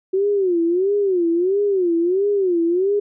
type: tone with vibrato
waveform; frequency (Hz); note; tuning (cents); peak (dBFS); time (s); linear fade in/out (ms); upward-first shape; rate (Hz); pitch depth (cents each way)
sine; 370; F#4; 0; -15; 0.13-3; 10; sine; 1.5; 180
effects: none